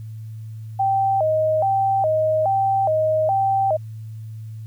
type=tone with vibrato; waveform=sine; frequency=698.5 Hz; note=F5; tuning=in tune; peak=-16 dBFS; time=0.79-3.77 s; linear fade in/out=10 ms; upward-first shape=square; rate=1.2 Hz; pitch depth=190 cents each way; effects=added 110 Hz sine -31 dBFS peak until 4.66 s + white hiss -61 dBFS RMS until 4.66 s